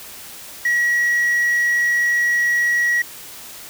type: tone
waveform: sine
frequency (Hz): 1916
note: A#6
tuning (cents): +47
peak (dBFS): -12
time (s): 0.65-3.02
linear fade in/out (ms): 5
effects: tanh soft clip ceiling -14 dBFS + white hiss -37 dBFS RMS until 3.69 s